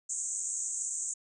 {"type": "band-pass noise", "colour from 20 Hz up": "pink", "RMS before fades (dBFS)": -35, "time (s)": [0.09, 1.14], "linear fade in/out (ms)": 10, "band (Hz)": [6500, 8300], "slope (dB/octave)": 96, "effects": []}